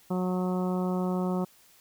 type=harmonic tone; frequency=182.7 Hz; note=F#3; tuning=22 cents flat; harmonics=1 / 2 / 3 / 4 / 5 / 6 / 7; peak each=-27 / -33 / -37 / -39 / -41 / -43 / -44 dBFS; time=0.1-1.45 s; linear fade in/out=10 ms; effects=white hiss -59 dBFS RMS until 1.8 s